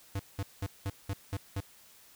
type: tone bursts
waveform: square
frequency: 98 Hz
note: G2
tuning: in tune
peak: -32 dBFS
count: 7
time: 0.15-1.605 s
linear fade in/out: 5 ms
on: 45 ms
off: 190 ms
effects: white hiss -58 dBFS RMS until 2.15 s